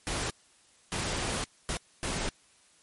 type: noise bursts at uneven times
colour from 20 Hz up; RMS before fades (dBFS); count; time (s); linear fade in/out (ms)
pink; -32; 4; 0.07-0.3 / 0.92-1.44 / 1.69-1.77 / 2.03-2.29; 0
effects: white hiss -62 dBFS RMS until 2.82 s + MP3 48 kbps